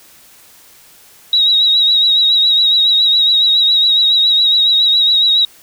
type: tone with vibrato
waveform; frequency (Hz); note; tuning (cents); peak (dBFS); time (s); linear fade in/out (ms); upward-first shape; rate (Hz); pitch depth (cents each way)
sine; 3831; A#7; +47; -8; 1.33-5.45; 2; triangle; 7.2; 55
effects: white hiss -44 dBFS RMS until 5.62 s